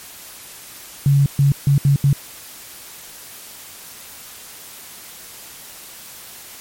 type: tone bursts at uneven times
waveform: sine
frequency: 140.2 Hz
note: C#3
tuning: 20 cents sharp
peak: -10 dBFS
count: 5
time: 1.06-1.26 / 1.39-1.52 / 1.67-1.78 / 1.85-1.96 / 2.04-2.13 s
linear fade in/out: 2 ms
effects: white hiss -38 dBFS RMS until 6.6 s + MP3 64 kbps